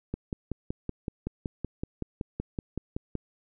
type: click train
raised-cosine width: 3 ms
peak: -18 dBFS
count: 17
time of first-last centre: 0.14-3.153 s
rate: 5.31 Hz
effects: none